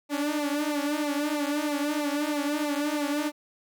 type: tone with flanger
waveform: sawtooth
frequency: 293.7 Hz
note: D4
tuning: in tune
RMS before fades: -28 dBFS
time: 0.09-3.32 s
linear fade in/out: 50 ms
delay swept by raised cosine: 0.6 to 5.9 ms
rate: 3.1 Hz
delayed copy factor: -0.9
effects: none